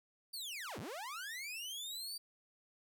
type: linear two-way sweep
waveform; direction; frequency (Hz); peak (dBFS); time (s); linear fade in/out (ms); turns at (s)
sawtooth; down then up; 4699 to 76.8 to 4699; -39; 0.33-2.18; 10; 0.79
effects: none